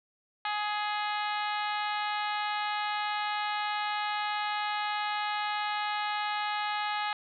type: harmonic tone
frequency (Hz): 418.4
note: G#4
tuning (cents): +13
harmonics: 2 / 3 / 4 / 5 / 6 / 7 / 8 / 9 / 10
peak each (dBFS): -32 / -36 / -38 / -40 / -42 / -43 / -44 / -45 / -46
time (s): 0.45-7.13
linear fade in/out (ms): 2
effects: none